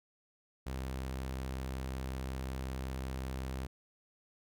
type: tone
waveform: sawtooth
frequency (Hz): 65.41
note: C2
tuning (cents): 0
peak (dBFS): -33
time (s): 0.66-3.67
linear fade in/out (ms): 10
effects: none